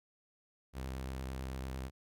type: tone with vibrato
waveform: sawtooth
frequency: 65.5 Hz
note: C2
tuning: 2 cents sharp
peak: -35 dBFS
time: 0.73-1.91 s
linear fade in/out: 50 ms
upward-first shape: sine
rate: 8.9 Hz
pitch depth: 26 cents each way
effects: none

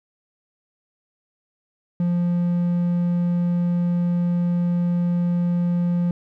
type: tone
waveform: triangle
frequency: 174.61 Hz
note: F3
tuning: in tune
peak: -16 dBFS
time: 2-6.11 s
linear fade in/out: 2 ms
effects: none

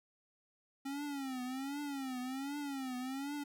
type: tone with vibrato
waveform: square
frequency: 270 Hz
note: C#4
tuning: 45 cents flat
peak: -39 dBFS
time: 0.85-3.44 s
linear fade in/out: 10 ms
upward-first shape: triangle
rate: 1.3 Hz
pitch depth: 150 cents each way
effects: none

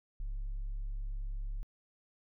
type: tone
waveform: sine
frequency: 34.65 Hz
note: C#1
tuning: in tune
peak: -32 dBFS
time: 0.2-1.63 s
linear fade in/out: 0 ms
effects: tanh soft clip ceiling -34 dBFS

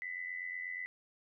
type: tone with amplitude modulation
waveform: sine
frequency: 2000 Hz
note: B6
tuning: 21 cents sharp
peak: -35 dBFS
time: 0.02-0.86 s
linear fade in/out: 0 ms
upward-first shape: sine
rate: 88.3 Hz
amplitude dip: 70%
effects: none

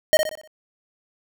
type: tone with echo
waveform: square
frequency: 621 Hz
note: D#5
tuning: 3 cents flat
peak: -12 dBFS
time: 0.13-0.17 s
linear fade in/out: 0 ms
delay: 61 ms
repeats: 5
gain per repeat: -7 dB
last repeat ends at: 0.475 s
effects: none

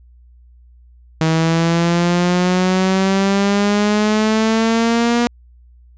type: exponential sweep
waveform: sawtooth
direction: up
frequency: 159.4 to 240 Hz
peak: -9 dBFS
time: 1.21-5.27 s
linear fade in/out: 0 ms
effects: added 60 Hz sine -43 dBFS peak until 5.97 s + resampled to 16000 Hz

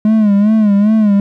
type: tone with vibrato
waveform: triangle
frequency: 209.9 Hz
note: G#3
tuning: 19 cents sharp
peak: -5 dBFS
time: 0.05-1.2 s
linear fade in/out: 2 ms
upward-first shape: sine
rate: 2.5 Hz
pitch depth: 89 cents each way
effects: none

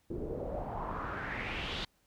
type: noise with low-pass filter sweep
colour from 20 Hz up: pink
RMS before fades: -38 dBFS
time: 0.1-1.85 s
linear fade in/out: 5 ms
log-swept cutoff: 350 to 3900 Hz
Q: 3.5
effects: pink hiss -72 dBFS RMS until 2.06 s

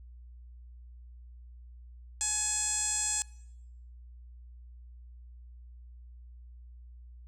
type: tone with low-pass filter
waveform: 5% pulse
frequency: 846 Hz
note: G#5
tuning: 32 cents sharp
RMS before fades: -31 dBFS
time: 2.21-3.22 s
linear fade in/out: 0 ms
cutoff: 7800 Hz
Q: 8.7
effects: noise-tail reverb RT60 0.8 s tail -22 dB re dry + added 60 Hz sine -47 dBFS peak until 7.27 s

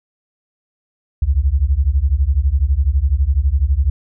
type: beating tone pair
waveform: sine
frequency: 63.3 / 75.3 Hz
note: B1 / D2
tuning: +43 / +44 cents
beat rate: 12 Hz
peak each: -15 dBFS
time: 1.22-3.9 s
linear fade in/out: 5 ms
effects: none

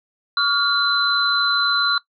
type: tone cluster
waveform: sine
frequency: 1140 / 1407 / 4034 Hz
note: C#6 / F6 / B7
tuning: +48 / +12 / +36 cents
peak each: -22 / -20 / -19 dBFS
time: 0.37-1.98 s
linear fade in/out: 2 ms
effects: noise-tail reverb RT60 0.1 s tail -20 dB re dry

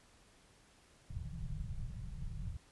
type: low-pass noise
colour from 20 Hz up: pink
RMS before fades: -42 dBFS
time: 1.1-2.57 s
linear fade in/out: 5 ms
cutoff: 180 Hz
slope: 96 dB/octave
effects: pink hiss -65 dBFS RMS until 2.71 s + resampled to 24000 Hz

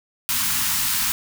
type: band-stop noise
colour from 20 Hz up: white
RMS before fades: -22 dBFS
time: 0.29-1.12 s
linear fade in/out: 0 ms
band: 270 to 880 Hz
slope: 48 dB/octave
effects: none

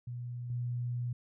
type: tone with level steps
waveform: sine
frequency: 121.7 Hz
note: B2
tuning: 25 cents flat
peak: -37 / -32 dBFS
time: 0.07-1.13 s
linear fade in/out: 5 ms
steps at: 0.5 s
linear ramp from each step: 2 ms
effects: none

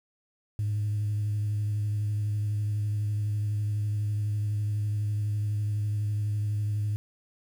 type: tone with vibrato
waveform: sine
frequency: 104.6 Hz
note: G#2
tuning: 13 cents sharp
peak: -24 dBFS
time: 0.59-6.96 s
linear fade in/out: 0 ms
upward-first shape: sine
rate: 12 Hz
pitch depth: 20 cents each way
effects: tanh soft clip ceiling -23 dBFS + 9-bit

